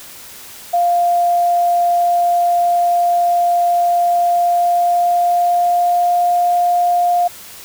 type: tone with pitch glide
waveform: sine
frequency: 698.5 to 704.6 Hz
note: F5 to F5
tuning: 0 to +15 cents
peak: -11 dBFS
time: 0.73-7.28 s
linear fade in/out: 10 ms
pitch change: +15 cents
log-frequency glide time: 4.27-6.24 s
effects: white hiss -36 dBFS RMS until 7.64 s